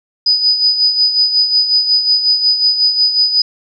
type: tone with tremolo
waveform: sine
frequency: 4978 Hz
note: D#8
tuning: in tune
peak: -7 dBFS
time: 0.26-3.42 s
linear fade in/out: 5 ms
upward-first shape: sine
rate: 5.5 Hz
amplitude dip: 60%
effects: none